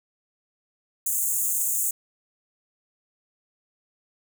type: high-pass noise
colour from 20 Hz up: pink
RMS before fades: -25 dBFS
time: 1.06-1.91 s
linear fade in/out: 5 ms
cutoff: 6600 Hz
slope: 96 dB/octave
effects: none